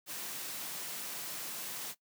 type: high-pass noise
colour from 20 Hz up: white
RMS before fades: -41 dBFS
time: 0.06-1.95 s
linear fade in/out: 50 ms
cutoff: 120 Hz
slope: 96 dB/octave
effects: noise-tail reverb RT60 0.1 s tail -18 dB re dry